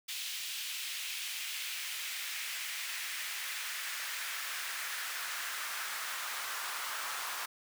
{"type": "noise with high-pass filter sweep", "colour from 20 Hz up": "pink", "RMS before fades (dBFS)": -39, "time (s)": [0.08, 7.46], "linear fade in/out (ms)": 10, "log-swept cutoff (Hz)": [3000, 1100], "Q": 1.7, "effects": []}